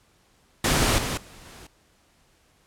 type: noise with level steps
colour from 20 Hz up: pink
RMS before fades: -21 / -28 / -47 / -45 dBFS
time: 0.64-1.67 s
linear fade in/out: 5 ms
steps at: 0.98 / 1.17 / 1.45 s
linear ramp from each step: 5 ms
effects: pink hiss -62 dBFS RMS until 2.66 s + low-pass 11000 Hz 12 dB/octave